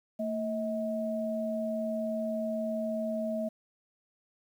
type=tone pair together; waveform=sine; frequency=225.6 / 638 Hz; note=A3 / D#5; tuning=+44 / +43 cents; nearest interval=octave + tritone; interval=1799 cents; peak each=-33 / -32 dBFS; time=0.19-3.49 s; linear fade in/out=10 ms; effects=10-bit